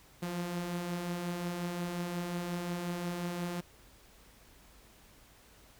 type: beating tone pair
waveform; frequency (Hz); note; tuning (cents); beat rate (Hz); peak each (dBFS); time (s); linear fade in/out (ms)
sawtooth; 169.9 / 175.5; F3 / F3; -47 / +9; 5.6; -40 / -31; 0.22-3.61; 10
effects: added 50 Hz sine -64 dBFS peak until 5.79 s + pink hiss -60 dBFS RMS until 5.79 s